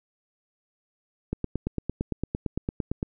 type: click train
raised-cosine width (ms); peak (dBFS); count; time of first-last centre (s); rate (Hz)
3; -14; 16; 1.33-3.029; 8.83
effects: none